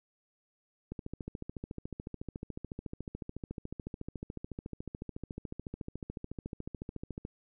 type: click train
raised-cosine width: 3 ms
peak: -26 dBFS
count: 89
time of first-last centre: 0.92-7.251 s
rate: 13.9 Hz
effects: none